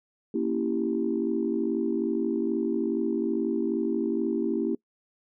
sine chord, A# diminished seventh, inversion none, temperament equal, 233.1 / 277.2 / 329.6 / 392 Hz, A#3 / C#4 / E4 / G4, 0 / 0 / 0 / 0 cents, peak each -29 / -31 / -28 / -30 dBFS, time 0.34-4.75 s, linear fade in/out 5 ms, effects noise-tail reverb RT60 0.1 s tail -23 dB re dry + tanh soft clip ceiling -14 dBFS

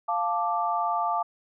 sine chord, D minor, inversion first, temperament equal, 698.5 / 880 / 1174.7 Hz, F5 / A5 / D6, 0 / 0 / 0 cents, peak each -28 dBFS, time 0.08-1.23 s, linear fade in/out 10 ms, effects none

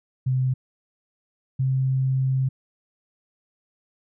sine tone pair in turn, 129.4 / 131.97 Hz, C3 / C3, -19 / +15 cents, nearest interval unison, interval 34 cents, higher second, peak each -19 dBFS, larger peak neither, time 0.26-0.54 / 1.59-2.49 s, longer second, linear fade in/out 10 ms, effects none

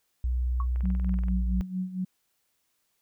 sine tone with pitch glide, 61.74 to 58.34 Hz, B1 to A#1, 0 to +2 cents, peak -24 dBFS, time 0.24-1.61 s, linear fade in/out 0 ms, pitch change -98 cents, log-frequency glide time 1.04-1.17 s
sine tone with exponential decay, 1108.7 Hz, C#6, in tune, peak -29 dBFS, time 0.6-0.67 s, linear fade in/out 2 ms, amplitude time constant 15 ms
click train, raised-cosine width 0.5 ms, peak -33 dBFS, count 12, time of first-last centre 0.76-1.284 s, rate 21 Hz
sine tone with tremolo, 185 Hz, F#3, in tune, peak -26 dBFS, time 0.83-2.05 s, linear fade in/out 10 ms, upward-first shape sine, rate 4.4 Hz, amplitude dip 75%
effects white hiss -74 dBFS RMS until 3.01 s

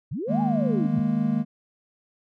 sine linear two-way sweep, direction up then down, 95.6 to 840 to 95.6 Hz, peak -27 dBFS, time 0.11-1 s, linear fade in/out 10 ms, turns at 0.41 s
triangle chord, D# suspended fourth, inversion none, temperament equal, 155.56 / 207.7 / 233.1 Hz, D#3 / G#3 / A#3, 0 / 0 / 0 cents, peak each -26 / -23 / -22 dBFS, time 0.27-1.45 s, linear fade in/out 50 ms
effects none

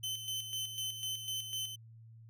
sawtooth tone with tremolo, 3059 Hz, G7, 43 cents flat, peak -32 dBFS, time 0.03-1.76 s, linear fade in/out 10 ms, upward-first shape square, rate 4 Hz, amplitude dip 55%, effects added 113 Hz sine -52 dBFS peak until 2.29 s

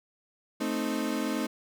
35% pulse chord, A diminished, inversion none, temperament equal, 220 / 261.6 / 311.1 Hz, A3 / C4 / Eb4, 0 / 0 / 0 cents, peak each -31 dBFS, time 0.6-1.47 s, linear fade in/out 10 ms, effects none

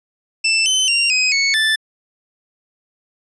25% pulse tone with pitch steps, 2656 / 3053 / 2770 / 2520 / 2212 / 1760 Hz, E7 / G7 / F7 / D#7 / C#7 / A6, +12 / -46 / -15 / +21 / -4 / 0 cents, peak -10 dBFS, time 0.44-1.76 s, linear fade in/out 10 ms, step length 220 ms, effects resampled to 22050 Hz

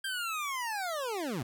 25% pulse linear sweep, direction down, 1600 to 105.3 Hz, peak -29 dBFS, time 0.04-1.43 s, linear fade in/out 5 ms, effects none

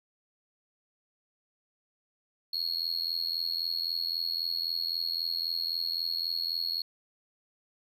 triangle tone with amplitude modulation, 4317 Hz, C#8, 47 cents flat, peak -24 dBFS, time 2.53-6.82 s, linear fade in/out 5 ms, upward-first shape sine, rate 83.8 Hz, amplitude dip 95%, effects none

